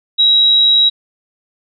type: tone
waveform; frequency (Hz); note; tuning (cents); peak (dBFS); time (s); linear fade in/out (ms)
sine; 3853; B7; -44; -7; 0.18-0.9; 20
effects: none